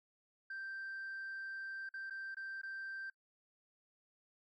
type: tone with dropouts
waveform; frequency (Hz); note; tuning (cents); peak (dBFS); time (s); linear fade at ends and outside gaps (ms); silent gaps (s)
sine; 1568; G6; 0; -40; 0.5-3.1; 5; 1.891-1.939 / 2.099-2.106 / 2.346-2.368 / 2.616-2.632
effects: noise-tail reverb RT60 0.1 s tail -25 dB re dry + tanh soft clip ceiling -40 dBFS